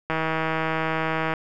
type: click train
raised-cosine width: 0.5 ms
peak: -10 dBFS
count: 199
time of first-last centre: 0.1-1.338 s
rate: 160 Hz
effects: none